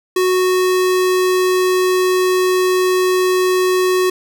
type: tone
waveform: square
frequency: 368.6 Hz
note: F#4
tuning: 7 cents flat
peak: -13 dBFS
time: 0.16-4.1 s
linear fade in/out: 5 ms
effects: none